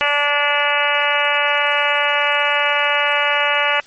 harmonic tone, 290.1 Hz, D4, 21 cents flat, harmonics 2 / 3 / 4 / 5 / 6 / 7 / 8 / 9 / 10, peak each -23 / -23 / -23 / -23 / -23 / -23 / -23 / -23 / -23 dBFS, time 0.01-3.8 s, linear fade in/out 0 ms, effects white hiss -46 dBFS RMS until 3.86 s + MP3 32 kbps

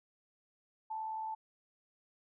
sine tone with amplitude modulation, 878 Hz, A5, 4 cents flat, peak -35 dBFS, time 0.9-1.35 s, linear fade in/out 10 ms, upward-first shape sine, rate 78.6 Hz, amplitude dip 35%, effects none

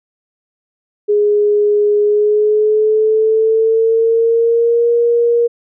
sine tone with pitch glide, 415.3 to 471.6 Hz, G#4 to A#4, 0 to +20 cents, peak -9 dBFS, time 1.08-5.48 s, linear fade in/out 20 ms, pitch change +220 cents, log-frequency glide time 2.02-4.89 s, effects none

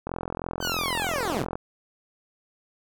click train, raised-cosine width 1 ms, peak -16 dBFS, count 65, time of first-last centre 0.07-1.555 s, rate 43.1 Hz
15% pulse linear sweep, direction down, 1568 to 53.4 Hz, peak -20 dBFS, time 0.6-1.46 s, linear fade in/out 50 ms
effects none

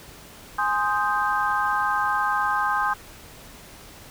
sine chord, Ab major seventh, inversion none, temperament equal, 830.6 / 1046.5 / 1244.5 / 1568 Hz, Ab5 / C6 / Eb6 / G6, 0 / 0 / 0 / 0 cents, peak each -26 dBFS, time 0.58-2.94 s, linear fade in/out 10 ms, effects pink hiss -45 dBFS RMS until 4.1 s

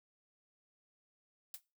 blue noise with exponential decay, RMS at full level -40 dBFS, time 1.54-1.61 s, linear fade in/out 2 ms, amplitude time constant 15 ms, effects noise-tail reverb RT60 0.3 s tail -21 dB re dry

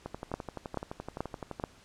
two click trains, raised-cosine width 1 ms, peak -17 / -23 dBFS, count 4 / 19, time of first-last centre 0.34-1.639 / 0.06-1.598 s, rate 2.31 / 11.7 Hz, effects pink hiss -58 dBFS RMS until 1.84 s + low-pass 8000 Hz 12 dB/octave

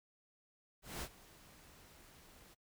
pink noise with ADSR envelope, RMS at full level -42 dBFS, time 0.82-2.55 s, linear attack 200 ms, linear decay 64 ms, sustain -19 dB, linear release 20 ms, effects noise-tail reverb RT60 0.1 s tail -25 dB re dry

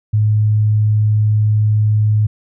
sine tone, 106.7 Hz, G#2, 47 cents sharp, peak -10 dBFS, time 0.13-2.27 s, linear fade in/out 10 ms, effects none

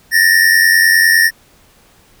square tone pair together, 1774.8 / 1864.7 Hz, A6 / A#6, +14 / 0 cents, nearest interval minor second, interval 86 cents, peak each -11 dBFS, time 0.11-1.31 s, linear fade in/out 50 ms, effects pink hiss -49 dBFS RMS until 2.2 s

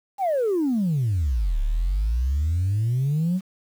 sine exponential two-way sweep, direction down then up, 830.6 to 34.65 to 193 Hz, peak -18 dBFS, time 0.18-3.41 s, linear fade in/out 50 ms, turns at 1.6 s, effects tanh soft clip ceiling -17 dBFS + 8-bit

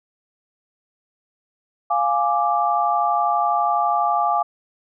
sine chord, D diminished, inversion first, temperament equal, 698.5 / 830.6 / 1174.7 Hz, F5 / Ab5 / D6, 0 / 0 / 0 cents, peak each -21 dBFS, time 1.9-4.43 s, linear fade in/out 10 ms, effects none

